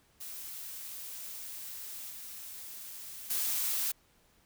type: noise with level steps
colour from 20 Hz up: blue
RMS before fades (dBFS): -43 / -45 / -32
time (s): 0.2-3.92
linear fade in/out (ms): 10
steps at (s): 2.1 / 3.3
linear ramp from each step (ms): 5
effects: pink hiss -67 dBFS RMS until 4.45 s